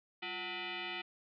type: tone with frequency modulation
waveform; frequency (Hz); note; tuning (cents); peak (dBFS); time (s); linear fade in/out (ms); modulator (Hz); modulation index
sine; 196; G3; 0; -38; 0.22-1.02; 10; 547; 5.8
effects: none